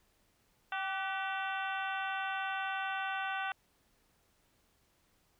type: harmonic tone with a mistuned harmonic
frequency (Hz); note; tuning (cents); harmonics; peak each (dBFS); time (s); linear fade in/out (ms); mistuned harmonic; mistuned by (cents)
387.5; G4; -20; 2 / 3 / 4 / 5 / 6 / 7 / 8 / 9; -38 / -42 / -38 / -45 / -51 / -44 / -51 / -51; 0.72-3.52; 2; 4; -49
effects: pink hiss -72 dBFS RMS until 5.39 s